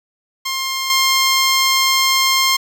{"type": "tone with level steps", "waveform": "10% pulse", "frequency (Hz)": 1062, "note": "C6", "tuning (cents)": 25, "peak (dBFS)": [-11, -4], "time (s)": [0.45, 2.57], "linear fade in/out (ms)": 10, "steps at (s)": 0.9, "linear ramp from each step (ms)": 2, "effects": []}